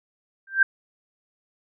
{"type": "tone with exponential growth", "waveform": "sine", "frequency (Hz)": 1574, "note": "G6", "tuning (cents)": 7, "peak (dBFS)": -10, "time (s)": [0.47, 0.63], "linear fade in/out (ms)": 5, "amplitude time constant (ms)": 34, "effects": []}